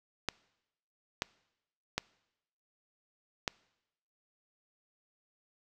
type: clicks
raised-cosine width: 0.2 ms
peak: -13 dBFS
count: 4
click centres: 0.287 / 1.221 / 1.98 / 3.478 s
effects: noise-tail reverb RT60 0.9 s tail -23 dB re dry